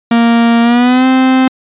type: tone with pitch glide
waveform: 45% pulse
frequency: 233.1 to 260.1 Hz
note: A#3 to C4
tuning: 0 to -10 cents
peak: -6 dBFS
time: 0.11-1.48 s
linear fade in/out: 5 ms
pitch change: +190 cents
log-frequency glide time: 0.62-1.06 s
effects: resampled to 8000 Hz